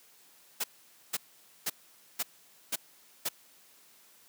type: noise bursts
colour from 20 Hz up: white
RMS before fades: -31 dBFS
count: 6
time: 0.6-3.29 s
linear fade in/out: 10 ms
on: 40 ms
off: 490 ms
effects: white hiss -60 dBFS RMS until 4.28 s + high-pass 150 Hz 12 dB/octave